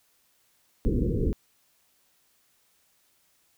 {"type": "low-pass noise", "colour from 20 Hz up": "pink", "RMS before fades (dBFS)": -25, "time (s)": [0.85, 1.33], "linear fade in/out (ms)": 0, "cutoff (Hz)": 490, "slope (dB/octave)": 96, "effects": ["white hiss -67 dBFS RMS until 3.57 s"]}